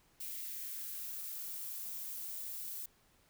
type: noise with high-pass filter sweep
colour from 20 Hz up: violet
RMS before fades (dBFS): -43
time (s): 0.2-2.86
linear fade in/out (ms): 5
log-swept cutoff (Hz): 2200 to 460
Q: 2.1
effects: pink hiss -69 dBFS RMS until 3.29 s